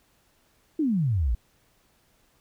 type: exponential sweep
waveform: sine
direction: down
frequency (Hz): 332.8 to 51.91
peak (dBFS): -21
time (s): 0.79-1.35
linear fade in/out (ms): 5
effects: pink hiss -65 dBFS RMS until 2.4 s